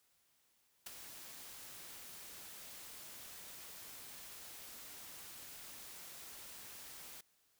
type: noise with ADSR envelope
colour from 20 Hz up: white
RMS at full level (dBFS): -43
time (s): 0.86-7.21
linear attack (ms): 9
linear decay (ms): 9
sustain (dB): -9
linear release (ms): 5
effects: white hiss -75 dBFS RMS until 7.59 s